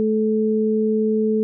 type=tone pair together; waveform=sine; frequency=216.5 / 434.2 Hz; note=A3 / A4; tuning=-28 / -23 cents; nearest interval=octave; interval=1205 cents; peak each=-19 dBFS; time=0-1.43 s; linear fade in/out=0 ms; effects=none